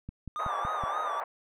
click train, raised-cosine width 5 ms, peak -26 dBFS, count 5, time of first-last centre 0.09-0.838 s, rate 5.35 Hz
triangle tone with vibrato, 1200 Hz, D6, 37 cents sharp, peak -30 dBFS, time 0.36-1.2 s, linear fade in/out 0 ms, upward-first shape sine, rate 3.5 Hz, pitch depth 82 cents each way
pink band-pass noise, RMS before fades -35 dBFS, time 0.39-1.24 s, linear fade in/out 5 ms, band 670 to 1300 Hz, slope 24 dB/octave
effects none

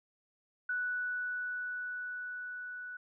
sine tone with level ramp, 1480 Hz, F#6, in tune, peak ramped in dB -31 to -41 dBFS, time 0.69-2.97 s, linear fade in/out 5 ms, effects none

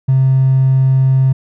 triangle tone with hard clipping, 132.4 Hz, C3, 21 cents sharp, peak -8 dBFS, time 0.08-1.33 s, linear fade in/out 10 ms, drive 3 dB, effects none

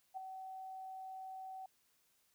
sine tone with ADSR envelope, 759 Hz, F#5, 44 cents sharp, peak -38 dBFS, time 0.14-1.66 s, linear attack 33 ms, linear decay 5 ms, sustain -7 dB, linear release 4 ms, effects white hiss -75 dBFS RMS until 2.34 s

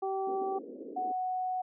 harmonic tone, 385.9 Hz, G4, 27 cents flat, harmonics 1 / 2 / 3, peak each -33 / -33 / -45 dBFS, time 0.02-0.59 s, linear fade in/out 10 ms
pink band-pass noise, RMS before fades -44 dBFS, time 0.27-1.12 s, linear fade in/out 5 ms, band 250 to 500 Hz, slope 48 dB/octave
sine tone, 740 Hz, F#5, in tune, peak -30 dBFS, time 0.96-1.62 s, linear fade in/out 10 ms
effects none

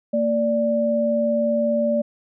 sine tone pair together, 229.3 / 585.5 Hz, A#3 / D5, -28 / -5 cents, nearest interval octave + major third, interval 1623 cents, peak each -22 / -19 dBFS, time 0.13-2.02 s, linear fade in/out 10 ms, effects none

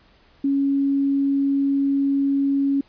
sine tone, 277.2 Hz, C#4, in tune, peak -17 dBFS, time 0.44-2.81 s, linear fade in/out 5 ms, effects pink hiss -56 dBFS RMS until 2.88 s + resampled to 11025 Hz

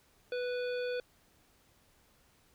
harmonic tone, 493.9 Hz, B4, in tune, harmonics 1 / 3 / 5 / 7 / 9, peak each -33 / -43 / -47 / -50 / -52 dBFS, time 0.32-1 s, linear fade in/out 2 ms, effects pink hiss -67 dBFS RMS until 2.54 s

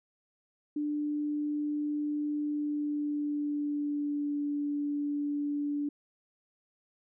sine tone with pitch glide, 296.2 to 290.3 Hz, D4 to D4, +15 to -20 cents, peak -29 dBFS, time 0.76-5.89 s, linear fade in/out 5 ms, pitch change -35 cents, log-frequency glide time 2.41-4.4 s, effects none

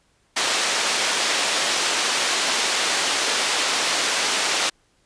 white band-pass noise, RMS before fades -22 dBFS, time 0.36-4.7 s, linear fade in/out 10 ms, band 340 to 5400 Hz, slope 12 dB/octave, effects pink hiss -63 dBFS RMS until 5.05 s + resampled to 22050 Hz

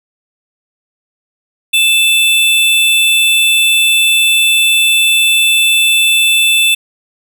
square tone pair together, 2637 / 3517 Hz, E7 / A7, 0 / -1 cents, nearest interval perfect fourth, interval 499 cents, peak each -11 dBFS, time 1.73-6.75 s, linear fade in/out 10 ms, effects none

